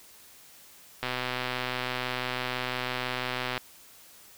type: click train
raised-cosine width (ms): 0.3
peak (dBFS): -14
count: 322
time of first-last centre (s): 1.03-3.578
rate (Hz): 126
effects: white hiss -53 dBFS RMS until 4.37 s

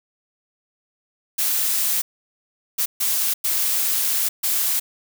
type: noise bursts at uneven times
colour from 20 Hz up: blue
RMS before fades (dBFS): -21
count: 5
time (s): 1.38-2.02 / 2.78-2.86 / 3-3.34 / 3.44-4.29 / 4.43-4.8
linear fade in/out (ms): 10
effects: none

